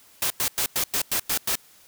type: noise bursts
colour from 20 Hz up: white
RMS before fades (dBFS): -24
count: 8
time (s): 0.22-1.555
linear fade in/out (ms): 2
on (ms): 82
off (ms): 97
effects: white hiss -54 dBFS RMS until 1.87 s